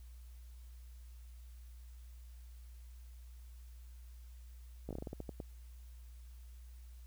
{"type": "slowing click train", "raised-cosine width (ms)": 2, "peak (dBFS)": -29, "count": 11, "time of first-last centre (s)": [4.89, 5.402], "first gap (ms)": 17, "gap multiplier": 1.23, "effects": ["added 60 Hz sine -50 dBFS peak until 7.06 s", "white hiss -69 dBFS RMS until 7.06 s"]}